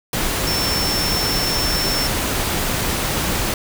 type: tone in noise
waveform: sine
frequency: 5390 Hz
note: E8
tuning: 38 cents sharp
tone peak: -21 dBFS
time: 0.47-2.07 s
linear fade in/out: 2 ms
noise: pink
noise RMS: -21 dBFS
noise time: 0.13-3.54 s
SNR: -3 dB
effects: none